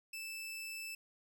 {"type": "tone", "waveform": "sawtooth", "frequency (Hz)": 2637, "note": "E7", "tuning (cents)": 0, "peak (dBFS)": -39, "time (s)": [0.13, 0.95], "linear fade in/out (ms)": 5, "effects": []}